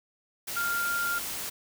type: tone in noise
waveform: sine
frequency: 1396.9 Hz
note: F6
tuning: in tune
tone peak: -27 dBFS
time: 0.56-1.19 s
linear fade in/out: 10 ms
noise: white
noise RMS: -35 dBFS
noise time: 0.47-1.5 s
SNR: +5 dB
effects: none